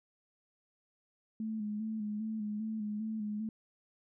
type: tone with vibrato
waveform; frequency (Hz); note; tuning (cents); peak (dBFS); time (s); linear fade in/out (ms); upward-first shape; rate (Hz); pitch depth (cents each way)
sine; 214.7; A3; -42; -34; 1.4-3.49; 2; square; 2.5; 39
effects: none